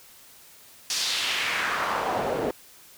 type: noise with band-pass filter sweep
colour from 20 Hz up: pink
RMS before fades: -27 dBFS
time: 0.9-2.51 s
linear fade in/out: 2 ms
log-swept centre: 5600 to 410 Hz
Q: 1.8
effects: white hiss -51 dBFS RMS until 2.97 s